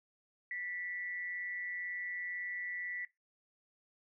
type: tone with amplitude modulation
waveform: sine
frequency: 1963 Hz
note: B6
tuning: 11 cents flat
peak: -35 dBFS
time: 0.51-3.05 s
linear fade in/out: 2 ms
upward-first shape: sine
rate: 182 Hz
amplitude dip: 55%
effects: noise-tail reverb RT60 0.2 s tail -18 dB re dry